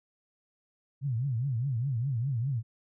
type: tone with vibrato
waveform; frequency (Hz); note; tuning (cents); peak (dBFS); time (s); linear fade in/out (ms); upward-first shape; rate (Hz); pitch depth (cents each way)
sine; 126.2; B2; +38; -27; 1.01-2.63; 50; triangle; 4.9; 260
effects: none